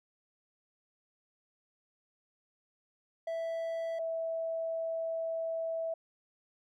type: tone pair in turn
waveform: triangle / sine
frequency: 659.3 / 655.1 Hz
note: E5 / E5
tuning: 0 / -11 cents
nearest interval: unison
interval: 11 cents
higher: first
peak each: -31 / -32 dBFS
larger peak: first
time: 3.27-3.99 / 3.99-5.94 s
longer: second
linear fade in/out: 5 ms
effects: none